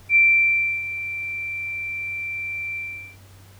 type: tone with ADSR envelope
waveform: sine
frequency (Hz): 2349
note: D7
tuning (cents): 0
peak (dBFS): -11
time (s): 0.09-3.17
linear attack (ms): 64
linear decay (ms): 670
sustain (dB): -15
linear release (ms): 410
effects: added 96 Hz sine -46 dBFS peak until 3.59 s + pink hiss -52 dBFS RMS until 3.59 s